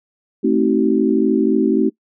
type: chord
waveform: sine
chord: A diminished seventh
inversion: none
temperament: just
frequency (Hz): 220 / 264 / 316.8 / 380.2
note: A3 / C4 / Eb4 / Gb4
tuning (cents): 0 / +16 / +31 / +47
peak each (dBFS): -18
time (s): 0.43-1.9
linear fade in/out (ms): 20
effects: noise-tail reverb RT60 0.1 s tail -22 dB re dry